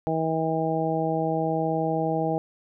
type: harmonic tone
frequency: 160.7 Hz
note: E3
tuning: 44 cents flat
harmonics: 1 / 2 / 3 / 4 / 5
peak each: -29 / -29 / -29 / -29 / -29 dBFS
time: 0.07-2.38 s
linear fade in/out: 0 ms
effects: none